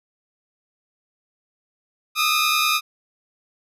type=tone pair together; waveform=15% pulse; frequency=1223.1 / 1293 Hz; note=D#6 / E6; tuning=-30 / -34 cents; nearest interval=minor second; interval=96 cents; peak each=-13 / -16 dBFS; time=2.15-2.81 s; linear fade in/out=50 ms; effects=resampled to 32000 Hz